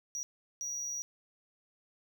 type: tone bursts at uneven times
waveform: triangle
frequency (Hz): 5780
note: F#8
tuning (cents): -41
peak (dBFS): -34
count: 2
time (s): 0.15-0.23 / 0.61-1.02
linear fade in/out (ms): 0
effects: none